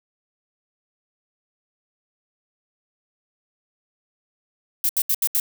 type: noise bursts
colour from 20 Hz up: violet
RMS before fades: -20 dBFS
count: 5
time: 4.84-5.4 s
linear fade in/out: 2 ms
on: 52 ms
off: 75 ms
effects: none

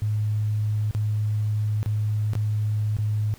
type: tone with dropouts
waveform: sine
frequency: 106.2 Hz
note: G#2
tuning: 39 cents sharp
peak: -21 dBFS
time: 0.02-3.34 s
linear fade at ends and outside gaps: 0 ms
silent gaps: 0.91-0.949 / 1.83-1.86 / 2.334-2.353 / 2.967-2.986 s
effects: pink hiss -51 dBFS RMS until 3.38 s

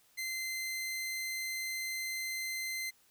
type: tone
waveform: sawtooth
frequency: 2072 Hz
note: C7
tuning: 17 cents flat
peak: -32 dBFS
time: 0.17-2.91 s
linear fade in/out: 20 ms
effects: white hiss -67 dBFS RMS until 3.1 s

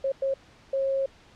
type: tone bursts at uneven times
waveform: sine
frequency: 541 Hz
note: C#5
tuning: 42 cents flat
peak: -23 dBFS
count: 3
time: 0.04-0.12 / 0.22-0.34 / 0.73-1.06 s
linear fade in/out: 5 ms
effects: pink hiss -55 dBFS RMS until 1.35 s + low-pass 5000 Hz 12 dB/octave

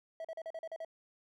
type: tone bursts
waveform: triangle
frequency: 650 Hz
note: E5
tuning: 24 cents flat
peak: -37 dBFS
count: 8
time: 0.2-0.848 s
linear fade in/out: 2 ms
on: 46 ms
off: 40 ms
effects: none

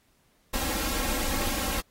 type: noise with comb filter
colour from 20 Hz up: pink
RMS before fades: -29 dBFS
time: 0.53-1.81 s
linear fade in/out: 10 ms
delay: 3.7 ms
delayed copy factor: +0.9
effects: pink hiss -67 dBFS RMS until 1.9 s + AAC 48 kbps

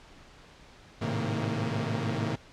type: tone cluster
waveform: sawtooth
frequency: 105.4 / 112 / 133.2 / 158.7 / 230.9 Hz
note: G#2 / A2 / C3 / D#3 / A#3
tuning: +26 / +31 / +31 / +35 / -16 cents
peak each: -31 dBFS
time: 1.01-2.36 s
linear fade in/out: 10 ms
effects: pink hiss -53 dBFS RMS until 2.52 s + low-pass 5000 Hz 12 dB/octave

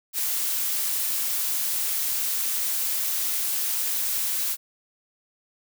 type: noise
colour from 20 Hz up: blue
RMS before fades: -26 dBFS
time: 0.13-4.57 s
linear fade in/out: 50 ms
effects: none

